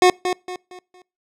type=tone with echo; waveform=25% pulse; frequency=363.7 Hz; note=F#4; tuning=30 cents flat; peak=-6 dBFS; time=0.02-0.1 s; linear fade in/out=2 ms; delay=230 ms; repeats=4; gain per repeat=-9 dB; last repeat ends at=1.02 s; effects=noise-tail reverb RT60 0.3 s tail -25 dB re dry + low-pass 8000 Hz 12 dB/octave